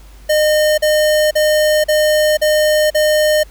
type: tone bursts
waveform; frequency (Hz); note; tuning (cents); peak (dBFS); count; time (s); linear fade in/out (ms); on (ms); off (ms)
square; 610; D#5; -34; -11; 6; 0.29-3.435; 10; 490; 41
effects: added 50 Hz sine -37 dBFS peak until 3.5 s + pink hiss -47 dBFS RMS until 3.5 s